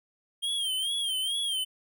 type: tone with vibrato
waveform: square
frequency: 3197 Hz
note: G7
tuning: 33 cents sharp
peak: -28 dBFS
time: 0.42-1.65 s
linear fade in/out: 20 ms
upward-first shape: sine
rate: 2.3 Hz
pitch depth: 93 cents each way
effects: none